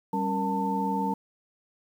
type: tone cluster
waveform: sine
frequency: 195.5 / 274.3 / 467.6 / 893 Hz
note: G3 / C#4 / A#4 / A5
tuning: -4 / -18 / +5 / +25 cents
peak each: -29 / -33 / -35 / -28 dBFS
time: 0.13-1.14 s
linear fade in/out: 5 ms
effects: 9-bit